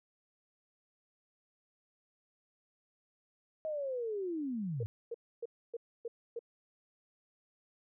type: linear sweep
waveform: sine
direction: down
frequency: 638 to 98 Hz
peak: -34 dBFS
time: 3.65-4.86 s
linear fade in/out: 0 ms
type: tone bursts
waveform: sine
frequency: 466.9 Hz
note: A#4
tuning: 3 cents sharp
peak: -36 dBFS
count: 6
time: 4.8-6.392 s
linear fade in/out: 5 ms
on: 32 ms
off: 280 ms
effects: none